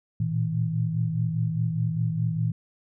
sine tone cluster, 113.3 / 118.2 / 161.2 Hz, A#2 / A#2 / E3, -49 / +24 / -38 cents, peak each -28 / -29 / -26 dBFS, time 0.2-2.52 s, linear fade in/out 5 ms, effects none

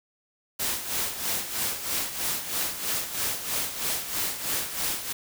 white noise with tremolo, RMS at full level -27 dBFS, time 0.59-5.13 s, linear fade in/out 10 ms, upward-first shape sine, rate 3.1 Hz, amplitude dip 65%, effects none

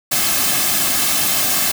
white noise with comb filter, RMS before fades -17 dBFS, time 0.11-1.72 s, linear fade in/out 10 ms, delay 2.1 ms, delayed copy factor -0.6, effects none

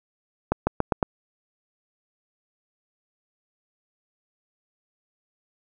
accelerating click train, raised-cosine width 1 ms, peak -6 dBFS, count 5, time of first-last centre 0.52-1.028 s, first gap 150 ms, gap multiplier 0.89, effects none

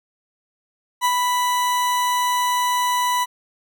40% pulse tone with ADSR envelope, 987.8 Hz, B5, in tune, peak -14 dBFS, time 1.01-3.26 s, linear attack 41 ms, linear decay 52 ms, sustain -3 dB, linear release 32 ms, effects none

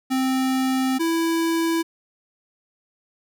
square tone pair in turn, 261.6 / 330.4 Hz, C4 / E4, 0 / +4 cents, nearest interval major third, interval 404 cents, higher second, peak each -20 dBFS, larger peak neither, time 0.1-0.99 / 0.99-1.83 s, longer first, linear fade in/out 20 ms, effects none

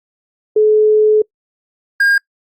sine / triangle tone pair in turn, 428.3 / 1617 Hz, A4 / G#6, -47 / -47 cents, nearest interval octave + major seventh, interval 2300 cents, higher second, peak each -7 dBFS, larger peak neither, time 0.56-1.22 / 2-2.18 s, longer first, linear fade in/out 5 ms, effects noise-tail reverb RT60 0.1 s tail -25 dB re dry + Opus 48 kbps

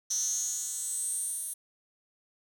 10% pulse tone with high-pass filter sweep, 246.9 Hz, B3, in tune, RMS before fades -33 dBFS, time 0.1-1.54 s, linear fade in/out 10 ms, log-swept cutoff 5900 to 10000 Hz, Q 9.6, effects none

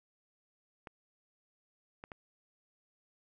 clicks, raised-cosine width 0.5 ms, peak -30 dBFS, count 3, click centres 0.872 / 2.039 / 2.118 s, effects none

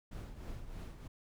brown noise with tremolo, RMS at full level -42 dBFS, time 0.11-1.08 s, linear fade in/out 10 ms, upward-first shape triangle, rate 3.2 Hz, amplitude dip 65%, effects none

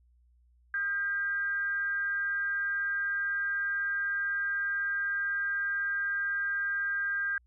sine tone with frequency modulation, 1599 Hz, G6, 34 cents sharp, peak -28 dBFS, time 0.74-7.38 s, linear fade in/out 2 ms, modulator 349 Hz, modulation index 0.29, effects added 60 Hz sine -61 dBFS peak until 7.46 s

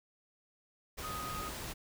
sine tone in noise, 1248 Hz, D#6, 5 cents sharp, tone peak -40 dBFS, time 1.03-1.5 s, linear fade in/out 20 ms, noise pink, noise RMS -42 dBFS, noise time 0.97-1.74 s, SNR -1 dB, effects none

